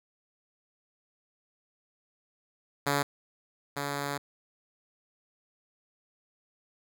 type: tone pair in turn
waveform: 5% pulse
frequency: 142.3 / 142.3 Hz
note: C#3 / C#3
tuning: +46 / +46 cents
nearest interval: unison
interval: 0 cents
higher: neither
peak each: -14 / -20 dBFS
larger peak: first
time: 2.86-3.03 / 3.76-4.18 s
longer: second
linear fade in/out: 10 ms
effects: none